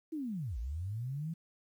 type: linear two-way sweep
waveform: sine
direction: down then up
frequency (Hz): 329.6 to 52 to 169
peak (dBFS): -35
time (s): 0.12-1.34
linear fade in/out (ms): 10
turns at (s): 0.58
effects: 11-bit